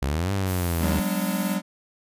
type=exponential two-way sweep; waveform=sawtooth; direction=up then down; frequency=63.7 to 100.1 to 75.9 Hz; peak=-19 dBFS; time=0.02-1 s; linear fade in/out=5 ms; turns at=0.32 s
type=noise; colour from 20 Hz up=violet; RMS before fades=-33 dBFS; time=0.45-1.58 s; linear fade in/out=50 ms
type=chord; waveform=square; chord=G# half-diminished seventh; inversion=third; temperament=equal with one note detuned; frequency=185 / 202.9 / 246.9 / 293.7 Hz; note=F#3 / G#3 / B3 / D4; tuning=0 / -40 / 0 / 0 cents; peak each=-28 / -28 / -34 / -34 dBFS; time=0.79-1.62 s; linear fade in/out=50 ms
effects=resampled to 32000 Hz